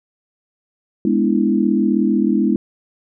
sine chord, E dominant seventh, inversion first, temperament equal, 207.7 / 246.9 / 293.7 / 329.6 Hz, G#3 / B3 / D4 / E4, 0 / 0 / 0 / 0 cents, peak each -17 / -19 / -21 / -19 dBFS, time 1.05-2.56 s, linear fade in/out 2 ms, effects none

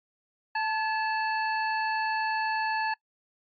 harmonic tone with a mistuned harmonic, 880 Hz, A5, in tune, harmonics 1 / 2 / 3 / 5, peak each -28 / -30 / -37 / -41 dBFS, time 0.55-2.94 s, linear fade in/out 5 ms, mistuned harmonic 2, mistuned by -48 cents, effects noise-tail reverb RT60 0.1 s tail -24 dB re dry + AAC 64 kbps

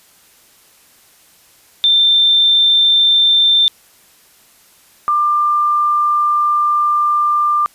sine tone pair in turn, 3573 / 1192.3 Hz, A7 / D6, +26 / +26 cents, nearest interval octave + perfect fifth, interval 1900 cents, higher first, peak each -8 / -11 dBFS, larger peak first, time 1.84-3.68 / 5.08-7.66 s, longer second, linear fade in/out 0 ms, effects white hiss -49 dBFS RMS until 7.74 s + resampled to 32000 Hz

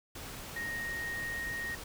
sine tone in noise, 1864.7 Hz, A#6, in tune, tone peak -35 dBFS, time 0.56-1.75 s, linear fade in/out 5 ms, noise pink, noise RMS -44 dBFS, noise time 0.15-1.84 s, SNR +6 dB, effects none

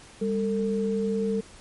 sine tone pair together, 200 / 449 Hz, G3 / A4, +35 / +35 cents, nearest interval octave + major second, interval 1400 cents, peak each -26 dBFS, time 0.21-1.41 s, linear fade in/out 10 ms, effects pink hiss -49 dBFS RMS until 1.6 s + MP3 48 kbps

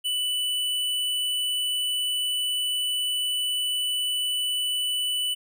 sine tone with hard clipping, 2978 Hz, F#7, 11 cents sharp, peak -25 dBFS, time 0.04-5.35 s, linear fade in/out 20 ms, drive 16 dB, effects none

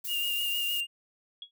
violet noise, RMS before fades -36 dBFS, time 0.04-0.81 s, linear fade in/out 10 ms
triangle tone with vibrato, 2825 Hz, F7, 19 cents sharp, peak -27 dBFS, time 0.07-0.87 s, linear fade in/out 50 ms, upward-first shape sine, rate 6.4 Hz, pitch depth 25 cents each way
sine tone with exponential decay, 3334 Hz, G#7, 6 cents sharp, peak -35 dBFS, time 1.42-1.51 s, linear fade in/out 2 ms, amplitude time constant 19 ms
effects none

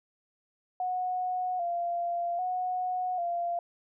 sine tone with vibrato, 712 Hz, F5, 33 cents sharp, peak -28 dBFS, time 0.8-3.59 s, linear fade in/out 2 ms, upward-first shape square, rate 0.63 Hz, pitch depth 49 cents each way, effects none

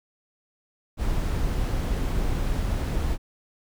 brown noise, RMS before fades -25 dBFS, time 0.97-3.18 s, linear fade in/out 50 ms, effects none

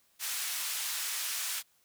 white band-pass noise, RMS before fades -35 dBFS, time 0.19-1.63 s, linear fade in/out 50 ms, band 1300 to 13000 Hz, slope 12 dB/octave, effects white hiss -69 dBFS RMS until 1.84 s

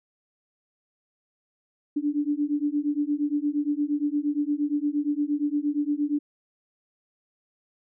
sine beating tone pair, 288.5 / 297.1 Hz, D4 / D4, -31 / +20 cents, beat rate 8.6 Hz, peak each -26 dBFS, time 1.96-6.19 s, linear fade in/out 10 ms, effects none

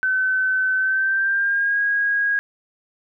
sine tone with pitch glide, 1523 to 1641.8 Hz, F#6 to G#6, +50 to -20 cents, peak -17 dBFS, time 0.03-2.39 s, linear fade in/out 0 ms, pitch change +130 cents, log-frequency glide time 0.76-1.8 s, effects none

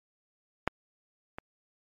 clicks, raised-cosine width 0.5 ms, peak -10 / -23 dBFS, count 2, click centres 0.676 / 1.385 s, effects MP3 64 kbps

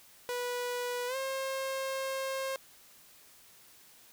sawtooth tone with pitch glide, 490 to 534.3 Hz, B4 to C5, -14 to +36 cents, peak -29 dBFS, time 0.29-2.56 s, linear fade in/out 0 ms, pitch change +150 cents, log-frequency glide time 1.07-1.16 s, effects white hiss -58 dBFS RMS until 4.12 s

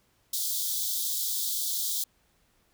white high-pass noise, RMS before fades -30 dBFS, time 0.33-2.04 s, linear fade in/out 5 ms, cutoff 3300 Hz, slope 96 dB/octave, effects pink hiss -68 dBFS RMS until 2.73 s

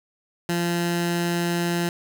15% pulse tone with notch filter, 172.4 Hz, F3, 22 cents flat, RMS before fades -24 dBFS, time 0.49-1.89 s, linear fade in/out 2 ms, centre 560 Hz, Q 1.7, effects none

